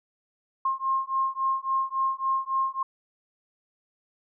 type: beating tone pair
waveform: sine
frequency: 1065 / 1068.6 Hz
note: C6 / C6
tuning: +30 / +36 cents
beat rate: 3.6 Hz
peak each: -27 dBFS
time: 0.65-2.83 s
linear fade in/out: 5 ms
effects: none